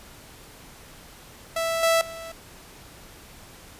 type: tone with level steps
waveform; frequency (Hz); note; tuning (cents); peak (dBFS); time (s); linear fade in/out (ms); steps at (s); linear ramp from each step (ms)
sawtooth; 659.3; E5; 0; -20 / -14 / -32; 1.56-2.32; 5; 1.83 / 2.01; 2
effects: pink hiss -47 dBFS RMS until 3.79 s + resampled to 32000 Hz